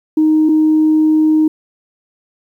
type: tone pair in turn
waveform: sine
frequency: 311.1 / 311.1 Hz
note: D#4 / D#4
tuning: 0 / 0 cents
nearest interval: unison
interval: 0 cents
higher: neither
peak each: -7 dBFS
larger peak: neither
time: 0.17-0.49 / 0.49-1.48 s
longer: second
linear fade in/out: 5 ms
effects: tanh soft clip ceiling -4 dBFS + 8-bit